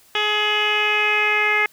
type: tone with low-pass filter sweep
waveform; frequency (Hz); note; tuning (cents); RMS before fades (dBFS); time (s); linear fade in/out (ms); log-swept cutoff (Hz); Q
10% pulse; 421.4; G#4; +25; -19; 0.15-1.66; 2; 3300 to 2200; 4.9
effects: white hiss -53 dBFS RMS until 1.72 s